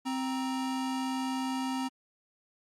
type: tone pair together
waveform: square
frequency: 261.6 / 939.5 Hz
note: C4 / A#5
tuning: 0 / +13 cents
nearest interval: octave + minor seventh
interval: 2213 cents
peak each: -32 / -38 dBFS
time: 0.05-1.89 s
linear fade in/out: 20 ms
effects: low-pass 10000 Hz 12 dB/octave + Opus 48 kbps